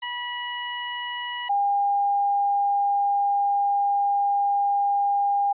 10% pulse / sine tone pair in turn, 973 / 806 Hz, B5 / G5, -26 / +48 cents, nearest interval minor third, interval 326 cents, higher first, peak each -18 / -19 dBFS, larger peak first, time 0.02-1.49 / 1.49-5.53 s, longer second, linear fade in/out 10 ms, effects resampled to 8000 Hz

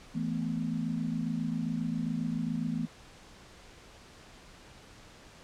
sine chord, E suspended fourth, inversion none, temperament just, 164.81 / 219.8 / 247.2 Hz, E3 / A3 / B3, 0 / -2 / +2 cents, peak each -34 dBFS, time 0.14-2.87 s, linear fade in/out 20 ms, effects pink hiss -53 dBFS RMS until 5.43 s + low-pass 7000 Hz 12 dB/octave

